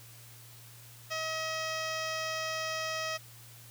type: tone with low-pass filter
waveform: 15% pulse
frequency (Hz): 637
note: D#5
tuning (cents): +41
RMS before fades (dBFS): -35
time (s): 1.1-3.18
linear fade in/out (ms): 20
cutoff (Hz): 4800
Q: 5.6
effects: added 117 Hz sine -53 dBFS peak until 3.7 s + white hiss -54 dBFS RMS until 3.7 s